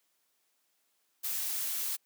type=noise; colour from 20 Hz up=blue; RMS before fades=-34 dBFS; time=1.23-1.97 s; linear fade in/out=20 ms; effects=white hiss -75 dBFS RMS until 2.05 s + high-pass 200 Hz 12 dB/octave